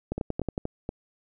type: two click trains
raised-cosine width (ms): 2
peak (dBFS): -15 / -17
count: 6 / 4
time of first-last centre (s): 0.12-0.579 / 0.18-0.891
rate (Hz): 10.9 / 4.22
effects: none